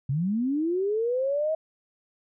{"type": "linear sweep", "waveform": "sine", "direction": "up", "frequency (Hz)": [127, 643], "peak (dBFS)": -23, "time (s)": [0.09, 1.55], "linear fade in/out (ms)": 5, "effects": []}